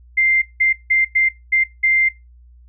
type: tone bursts at uneven times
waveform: sine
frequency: 2093 Hz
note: C7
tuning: in tune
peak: -12 dBFS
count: 6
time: 0.17-0.42 / 0.6-0.73 / 0.9-1.05 / 1.15-1.29 / 1.52-1.64 / 1.83-2.09 s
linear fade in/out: 10 ms
effects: noise-tail reverb RT60 0.2 s tail -18 dB re dry + added 60 Hz sine -43 dBFS peak until 2.68 s